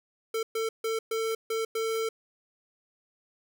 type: tone bursts at uneven times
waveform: square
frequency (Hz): 447.6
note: A4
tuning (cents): +30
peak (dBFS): -28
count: 6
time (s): 0.34-0.43 / 0.55-0.69 / 0.84-0.99 / 1.11-1.35 / 1.5-1.65 / 1.75-2.09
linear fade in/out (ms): 5
effects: none